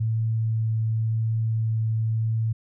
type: tone with vibrato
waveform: sine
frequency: 111.6 Hz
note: A2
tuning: 25 cents sharp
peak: -21 dBFS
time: 0-2.53 s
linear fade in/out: 10 ms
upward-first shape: triangle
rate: 0.93 Hz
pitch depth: 9 cents each way
effects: none